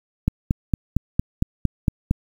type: click train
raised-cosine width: 5 ms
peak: -5 dBFS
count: 9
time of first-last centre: 0.28-2.111 s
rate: 4.37 Hz
effects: 7-bit